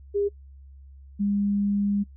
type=tone pair in turn; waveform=sine; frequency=404.8 / 202.4 Hz; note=G#4 / G#3; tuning=-44 / -44 cents; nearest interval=octave; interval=1200 cents; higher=first; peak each=-21 dBFS; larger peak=neither; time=0.14-0.29 / 1.19-2.04 s; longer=second; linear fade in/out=20 ms; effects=noise-tail reverb RT60 0.1 s tail -23 dB re dry + added 68 Hz sine -44 dBFS peak until 2.16 s